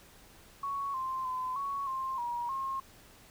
sine tone with pitch steps, 1112 / 1047 / 1021 / 1113 / 1056 / 955 / 1073 Hz, C#6 / C6 / C6 / C#6 / C6 / A#5 / C6, +5 / +1 / -43 / +7 / +16 / +42 / +43 cents, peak -32 dBFS, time 0.63-2.8 s, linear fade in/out 5 ms, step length 310 ms, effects pink hiss -57 dBFS RMS until 3.3 s

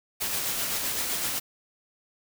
white noise with tremolo, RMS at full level -28 dBFS, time 0.2-1.4 s, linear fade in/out 20 ms, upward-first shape sine, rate 7.8 Hz, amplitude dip 30%, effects none

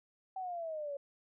sine exponential sweep, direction down, 769 to 554.4 Hz, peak -37 dBFS, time 0.36-0.97 s, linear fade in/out 5 ms, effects none

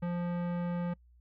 sine tone with tanh clipping, 174.61 Hz, F3, in tune, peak -33 dBFS, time 0.02-0.94 s, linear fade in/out 10 ms, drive 18 dB, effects noise-tail reverb RT60 0.1 s tail -26 dB re dry + added 60 Hz sine -58 dBFS peak until 1.2 s

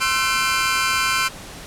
sawtooth tone cluster, 1053 / 1337 / 1526 / 2386 Hz, C6 / E6 / G6 / D7, +11 / +24 / -47 / +27 cents, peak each -20 dBFS, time 0-1.29 s, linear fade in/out 20 ms, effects pink hiss -37 dBFS RMS until 1.66 s + low-pass 11000 Hz 12 dB/octave

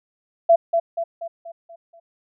sine tone with echo, 672 Hz, E5, 33 cents sharp, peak -9 dBFS, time 0.49-0.56 s, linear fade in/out 10 ms, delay 240 ms, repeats 6, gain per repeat -6 dB, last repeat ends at 2 s, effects none

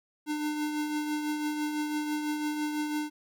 square tone with tremolo, 300.8 Hz, D4, 42 cents sharp, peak -28 dBFS, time 0.26-3.1 s, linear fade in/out 50 ms, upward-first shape triangle, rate 6 Hz, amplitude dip 45%, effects none

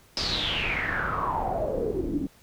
pink noise with low-pass filter sweep, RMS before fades -28 dBFS, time 0.17-2.27 s, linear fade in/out 2 ms, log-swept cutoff 5100 to 250 Hz, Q 9.3, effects pink hiss -57 dBFS RMS until 2.42 s

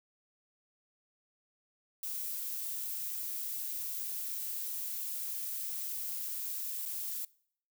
violet noise with dropouts, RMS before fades -38 dBFS, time 2.03-7.25 s, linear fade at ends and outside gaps 2 ms, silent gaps 6.854-6.858 s, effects noise-tail reverb RT60 0.6 s tail -23 dB re dry

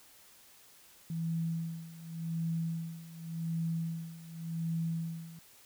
sine tone with tremolo, 164.81 Hz, E3, in tune, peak -30 dBFS, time 1.1-5.39 s, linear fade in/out 2 ms, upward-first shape sine, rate 0.88 Hz, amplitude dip 85%, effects white hiss -59 dBFS RMS until 5.65 s

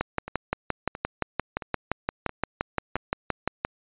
two click trains, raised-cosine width 0.5 ms, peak -20 / -9 dBFS, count 5 / 22, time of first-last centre 0.28-2.965 / 0.01-3.65 s, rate 1.49 / 5.77 Hz, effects resampled to 8000 Hz

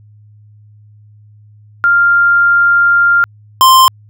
sine / square tone pair in turn, 1396 / 1045.8 Hz, F6 / C6, -1 / -1 cents, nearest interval perfect fourth, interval 500 cents, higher first, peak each -6 / -4 dBFS, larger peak second, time 1.84-3.24 / 3.61-3.88 s, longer first, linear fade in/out 0 ms, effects added 105 Hz sine -39 dBFS peak until 4.09 s

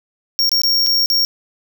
square tone with dropouts, 5540 Hz, F8, 15 cents flat, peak -13 dBFS, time 0.39-1.25 s, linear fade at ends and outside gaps 0 ms, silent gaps 0.493-0.517 / 0.618-0.635 / 0.864-0.869 / 1.06-1.101 s, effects 9-bit

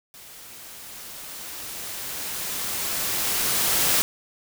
white noise with level ramp, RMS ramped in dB -45 to -20 dBFS, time 0.14-4.02 s, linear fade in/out 0 ms, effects none

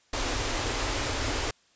pink band-stop noise, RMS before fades -29 dBFS, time 0.13-1.51 s, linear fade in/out 5 ms, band 130 to 240 Hz, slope 96 dB/octave, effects white hiss -64 dBFS RMS until 1.75 s + resampled to 16000 Hz

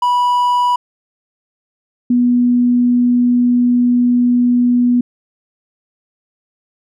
triangle / sine tone pair in turn, 980 / 244.2 Hz, B5 / B3, -14 / -19 cents, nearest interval 2 octaves, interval 2405 cents, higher first, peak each -9 dBFS, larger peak neither, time 0.02-0.76 / 2.1-5.01 s, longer second, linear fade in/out 5 ms, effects none

